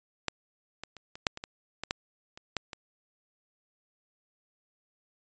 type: clicks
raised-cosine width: 0.2 ms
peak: -11 / -21 / -29 / -26 / -6 / -22 / -20 / -17 / -11 / -28 / -12 / -22 dBFS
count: 12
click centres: 0.283 / 0.836 / 0.967 / 1.155 / 1.268 / 1.374 / 1.439 / 1.836 / 1.909 / 2.375 / 2.567 / 2.732 s
effects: resampled to 16000 Hz